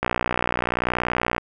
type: click train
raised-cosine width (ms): 0.5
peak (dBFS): -6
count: 83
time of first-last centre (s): 0.03-1.381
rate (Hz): 60.7
effects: none